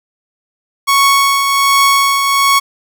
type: tone with tremolo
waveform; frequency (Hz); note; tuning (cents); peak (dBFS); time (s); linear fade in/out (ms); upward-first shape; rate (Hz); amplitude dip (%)
sawtooth; 1108.7; C#6; 0; -3; 0.87-2.6; 20; triangle; 1.3; 45
effects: none